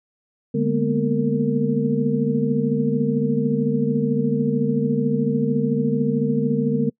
sine tone cluster, 147.5 / 207.2 / 231.5 / 245.2 / 458.8 Hz, D3 / G#3 / A#3 / B3 / A#4, +8 / -4 / -12 / -12 / -28 cents, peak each -24 dBFS, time 0.54-6.9 s, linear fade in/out 10 ms, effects noise-tail reverb RT60 0.1 s tail -26 dB re dry

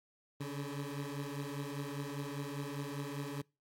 20% pulse beating tone pair, 140 / 145 Hz, C#3 / D3, +18 / -22 cents, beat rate 5 Hz, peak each -36 / -37 dBFS, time 0.4-3.42 s, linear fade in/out 10 ms, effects noise-tail reverb RT60 0.3 s tail -26 dB re dry + AAC 64 kbps

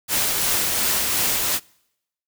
white noise with tremolo, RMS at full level -20 dBFS, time 0.08-1.6 s, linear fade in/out 50 ms, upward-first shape triangle, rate 2.8 Hz, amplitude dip 30%, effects noise-tail reverb RT60 0.8 s tail -26 dB re dry

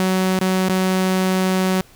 sawtooth tone with dropouts, 187 Hz, F#3, 19 cents sharp, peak -12 dBFS, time 0-1.81 s, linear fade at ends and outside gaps 0 ms, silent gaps 0.39-0.413 / 0.686-0.695 s, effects pink hiss -49 dBFS RMS until 1.95 s

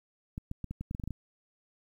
clicks, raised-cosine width 5 ms, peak -24 dBFS, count 11, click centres 0.379 / 0.514 / 0.643 / 0.71 / 0.81 / 0.911 / 0.949 / 0.998 / 1.038 / 1.076 / 1.107 s, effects 10-bit

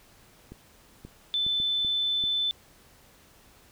clicks, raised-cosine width 3 ms, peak -29 dBFS, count 6, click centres 0.52 / 1.05 / 1.465 / 1.601 / 1.848 / 2.239 s
sine tone, 3520 Hz, A7, in tune, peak -24 dBFS, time 1.34-2.51 s, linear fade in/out 0 ms
effects pink hiss -57 dBFS RMS until 3.71 s

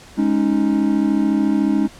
triangle chord, Ab suspended fourth, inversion none, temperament equal, 207.7 / 277.2 / 311.1 Hz, Ab3 / Db4 / Eb4, 0 / 0 / 0 cents, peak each -17 dBFS, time 0.17-1.88 s, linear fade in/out 20 ms, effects pink hiss -43 dBFS RMS until 1.99 s + low-pass 9000 Hz 12 dB/octave

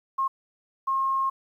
sine tone bursts at uneven times, 1074 Hz, C6, 45 cents sharp, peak -22 dBFS, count 2, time 0.18-0.28 / 0.87-1.3 s, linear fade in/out 10 ms, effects 10-bit

